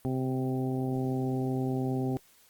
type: harmonic tone with a mistuned harmonic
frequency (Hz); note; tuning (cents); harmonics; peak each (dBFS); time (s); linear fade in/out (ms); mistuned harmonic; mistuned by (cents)
130; C3; -11; 1 / 2 / 3 / 4 / 5 / 6; -31 / -31 / -35 / -43 / -45 / -41; 0.05-2.17; 0; 1; +16
effects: white hiss -61 dBFS RMS until 2.49 s + Opus 32 kbps